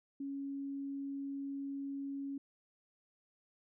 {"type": "tone", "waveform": "sine", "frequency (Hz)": 277.2, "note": "C#4", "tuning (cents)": 0, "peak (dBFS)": -38, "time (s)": [0.2, 2.38], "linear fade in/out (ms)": 5, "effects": []}